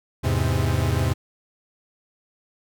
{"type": "chord", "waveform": "45% pulse", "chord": "E augmented", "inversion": "none", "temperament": "equal", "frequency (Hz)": [82.41, 103.83, 130.81], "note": ["E2", "G#2", "B#2"], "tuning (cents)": [0, 0, 0], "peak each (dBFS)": -24, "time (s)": [0.23, 1.14], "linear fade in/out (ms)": 20, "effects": []}